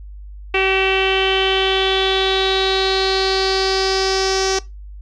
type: tone with low-pass filter sweep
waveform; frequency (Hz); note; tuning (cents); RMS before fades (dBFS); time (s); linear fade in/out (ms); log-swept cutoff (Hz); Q
sawtooth; 382.8; G4; -41; -17; 0.54-4.59; 5; 2600 to 5700; 6.2
effects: noise-tail reverb RT60 0.2 s tail -20 dB re dry + added 50 Hz sine -32 dBFS peak until 5.01 s